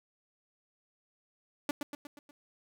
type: tone with echo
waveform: sawtooth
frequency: 290.2 Hz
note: D4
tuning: 21 cents flat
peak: -25 dBFS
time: 1.69-1.71 s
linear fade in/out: 2 ms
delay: 120 ms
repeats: 5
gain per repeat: -5 dB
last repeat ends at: 2.31 s
effects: none